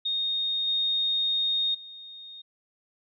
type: tone with level steps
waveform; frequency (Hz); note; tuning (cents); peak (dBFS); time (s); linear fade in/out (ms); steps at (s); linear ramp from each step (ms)
sine; 3700; A#7; -14; -25 / -23 / -41; 0.05-2.42; 10; 0.67 / 1.74; 10
effects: none